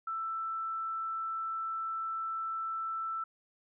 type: tone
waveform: sine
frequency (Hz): 1327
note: E6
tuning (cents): +11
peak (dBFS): -33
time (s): 0.07-3.24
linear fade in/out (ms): 5
effects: none